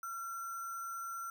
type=tone with sample-and-hold; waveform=sine; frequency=1365 Hz; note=F6; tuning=40 cents flat; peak=-39 dBFS; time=0.03-1.3 s; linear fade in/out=2 ms; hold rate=7350 Hz; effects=none